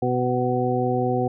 harmonic tone, 124.8 Hz, B2, 19 cents sharp, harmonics 1 / 2 / 3 / 4 / 6, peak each -26 / -26 / -26 / -26 / -26 dBFS, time 0.02-1.28 s, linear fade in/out 5 ms, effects none

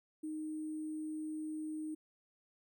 sine tone with sample-and-hold, 309.8 Hz, D#4, 7 cents flat, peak -38 dBFS, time 0.23-1.95 s, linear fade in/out 10 ms, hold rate 8820 Hz, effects none

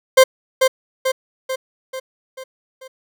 40% pulse tone with echo, 523.3 Hz, C5, in tune, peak -5 dBFS, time 0.17-0.24 s, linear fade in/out 10 ms, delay 440 ms, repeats 6, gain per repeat -5 dB, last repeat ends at 2.88 s, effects none

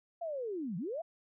sine linear two-way sweep, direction down then up, 698.5 to 155.56 to 698.5 Hz, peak -35 dBFS, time 0.21-1.02 s, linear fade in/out 10 ms, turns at 0.77 s, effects none

